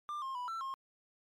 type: tone with pitch steps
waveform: triangle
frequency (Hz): 1191 / 1065 / 986 / 1338 / 1071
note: D6 / C6 / B5 / E6 / C6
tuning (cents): +24 / +30 / -3 / +25 / +40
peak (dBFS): -35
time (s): 0.09-0.74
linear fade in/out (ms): 0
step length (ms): 130
effects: MP3 96 kbps